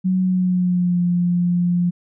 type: tone with pitch glide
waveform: sine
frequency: 185.6 to 175.79 Hz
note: F#3 to F3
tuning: +6 to +12 cents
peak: -15 dBFS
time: 0.04-1.91 s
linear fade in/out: 20 ms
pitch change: -94 cents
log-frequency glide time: 0.21-1.01 s
effects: none